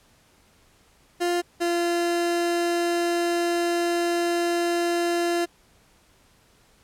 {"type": "tone pair in turn", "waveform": "30% pulse", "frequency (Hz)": [349.6, 344.2], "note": ["F4", "F4"], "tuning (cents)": [2, -25], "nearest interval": "unison", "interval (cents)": 27, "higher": "first", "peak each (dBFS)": -19, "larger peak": "neither", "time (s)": [[1.2, 1.42], [1.6, 5.46]], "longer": "second", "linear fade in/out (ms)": 20, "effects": ["pink hiss -59 dBFS RMS until 6.83 s", "low-pass 12000 Hz 12 dB/octave"]}